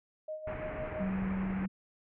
sine tone with tremolo, 621 Hz, D#5, 3 cents flat, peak -35 dBFS, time 0.28-1.09 s, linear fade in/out 5 ms, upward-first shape sine, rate 6 Hz, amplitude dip 65%
pink low-pass noise, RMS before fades -41 dBFS, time 0.47-1.66 s, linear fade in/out 5 ms, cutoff 2400 Hz, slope 48 dB/octave
sine tone, 190.6 Hz, G3, 48 cents flat, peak -31 dBFS, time 0.99-1.68 s, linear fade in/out 20 ms
effects none

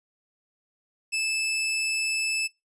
sawtooth tone, 2624 Hz, E7, 9 cents flat, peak -21 dBFS, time 1.12-2.48 s, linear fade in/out 20 ms, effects noise-tail reverb RT60 0.2 s tail -20 dB re dry + resampled to 24000 Hz

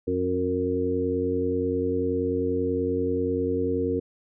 harmonic tone with a mistuned harmonic, 90.3 Hz, F#2, 42 cents flat, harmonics 1 / 2 / 3 / 4 / 5, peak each -32 / -38 / -28 / -30 / -26 dBFS, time 0.07-4 s, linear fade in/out 10 ms, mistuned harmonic 5, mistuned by +30 cents, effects none

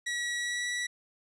sawtooth tone with pitch glide, 1925 to 1947.4 Hz, B6 to B6, -45 to -25 cents, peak -27 dBFS, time 0.06-0.87 s, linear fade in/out 10 ms, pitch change +20 cents, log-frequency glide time 0.37-0.68 s, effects resampled to 22050 Hz

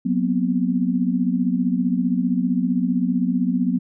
sine tone cluster, 184 / 239 / 254.4 Hz, F#3 / A#3 / C4, -9 / +43 / -48 cents, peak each -22 dBFS, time 0.05-3.79 s, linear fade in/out 10 ms, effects none

